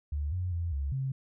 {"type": "tone with pitch steps", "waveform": "sine", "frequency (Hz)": [73.2, 90.7, 85.1, 69.8, 133.6], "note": ["D2", "F#2", "F2", "C#2", "C3"], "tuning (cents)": [-5, -34, -44, 13, 36], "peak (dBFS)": -29, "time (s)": [0.12, 1.12], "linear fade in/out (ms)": 5, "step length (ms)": 200, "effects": []}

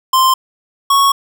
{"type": "tone pair in turn", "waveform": "square", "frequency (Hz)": [1045, 1107.1], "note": ["C6", "C#6"], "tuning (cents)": [-2, -3], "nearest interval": "minor second", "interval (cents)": 99, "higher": "second", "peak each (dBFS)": -9, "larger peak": "neither", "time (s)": [[0.13, 0.34], [0.9, 1.12]], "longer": "second", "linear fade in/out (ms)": 5, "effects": []}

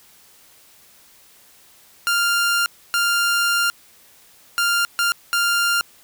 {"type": "tone bursts at uneven times", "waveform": "sawtooth", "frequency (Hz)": 1396.9, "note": "F6", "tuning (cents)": 0, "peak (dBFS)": -13, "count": 5, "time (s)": [[2.07, 2.66], [2.94, 3.7], [4.58, 4.85], [4.99, 5.12], [5.33, 5.81]], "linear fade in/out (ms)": 0, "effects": ["white hiss -51 dBFS RMS until 6.03 s"]}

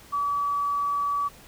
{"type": "tone", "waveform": "sine", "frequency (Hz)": 1145, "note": "D6", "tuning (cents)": -44, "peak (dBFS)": -23, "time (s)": [0.12, 1.29], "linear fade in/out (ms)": 20, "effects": ["pink hiss -50 dBFS RMS until 1.47 s"]}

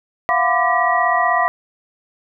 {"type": "tone cluster", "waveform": "sine", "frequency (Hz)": [687, 723, 1012, 1176, 1921], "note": ["F5", "F#5", "B5", "D6", "B6"], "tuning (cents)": [-29, -40, 42, 2, -48], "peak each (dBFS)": -20, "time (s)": [0.29, 1.48], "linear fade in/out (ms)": 0, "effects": []}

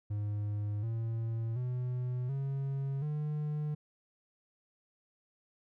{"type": "tone with pitch steps", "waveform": "triangle", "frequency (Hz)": [103.83, 113.88, 124.91, 137, 150.27], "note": ["G#2", "A#2", "B2", "C#3", "D3"], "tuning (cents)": [0, -40, 20, -20, 40], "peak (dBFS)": -30, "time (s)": [0.1, 3.75], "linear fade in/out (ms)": 10, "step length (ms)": 730, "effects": []}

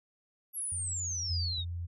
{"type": "exponential sweep", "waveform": "sine", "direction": "down", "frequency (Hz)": [11600, 3628], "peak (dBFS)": -33, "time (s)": [0.53, 1.65], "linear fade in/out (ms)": 50}
{"type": "tone with pitch glide", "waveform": "sine", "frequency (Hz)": [90.1, 88.09], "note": ["F#2", "F2"], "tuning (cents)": [-45, 15], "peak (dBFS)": -38, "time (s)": [0.72, 1.58], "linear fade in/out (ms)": 0, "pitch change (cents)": -40, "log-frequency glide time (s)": [1.01, 1.11]}
{"type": "tone", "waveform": "sine", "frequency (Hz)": 86.2, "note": "F2", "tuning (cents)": -22, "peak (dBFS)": -34, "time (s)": [1.29, 1.87], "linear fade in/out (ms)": 20}
{"effects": []}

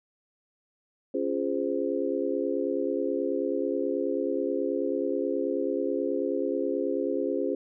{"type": "chord", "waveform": "sine", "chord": "Db major seventh", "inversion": "none", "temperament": "just", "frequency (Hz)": [277.2, 346.5, 415.8, 519.7], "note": ["Db4", "F4", "Ab4", "C5"], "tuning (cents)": [0, -14, 2, -12], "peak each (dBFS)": -31, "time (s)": [1.14, 7.55], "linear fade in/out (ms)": 5, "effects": []}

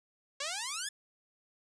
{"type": "exponential sweep", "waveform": "5% pulse", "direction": "up", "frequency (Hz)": [540, 1759], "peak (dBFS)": -23, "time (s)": [0.4, 0.89], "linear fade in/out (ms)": 5, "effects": ["resampled to 22050 Hz", "10-bit"]}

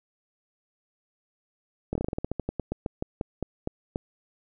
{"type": "slowing click train", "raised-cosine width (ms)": 2, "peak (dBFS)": -15, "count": 20, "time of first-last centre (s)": [1.93, 3.959], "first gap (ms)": 23, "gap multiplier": 1.15, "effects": []}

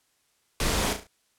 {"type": "noise with echo", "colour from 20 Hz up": "pink", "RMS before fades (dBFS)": -26, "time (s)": [0.6, 0.93], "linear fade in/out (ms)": 2, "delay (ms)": 35, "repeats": 4, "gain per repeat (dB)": -7, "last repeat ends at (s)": 1.07, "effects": ["white hiss -69 dBFS RMS until 1.38 s", "low-pass 11000 Hz 12 dB/octave"]}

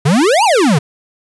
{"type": "exponential two-way sweep", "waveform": "square", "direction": "up then down", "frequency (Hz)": [129.8, 987.8, 129.8], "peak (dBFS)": -9, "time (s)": [0.05, 0.79], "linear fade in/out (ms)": 10, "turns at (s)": 0.44, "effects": ["resampled to 24000 Hz", "8-bit"]}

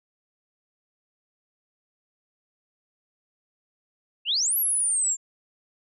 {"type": "exponential two-way sweep", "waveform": "sine", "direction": "up then down", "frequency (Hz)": [2611, 11840, 7230], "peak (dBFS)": -21, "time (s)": [4.25, 5.17], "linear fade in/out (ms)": 50, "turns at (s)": 4.57, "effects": []}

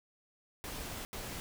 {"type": "noise bursts at uneven times", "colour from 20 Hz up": "pink", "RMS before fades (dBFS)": -42, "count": 2, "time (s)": [[0.64, 1.05], [1.13, 1.4]], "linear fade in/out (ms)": 0, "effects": []}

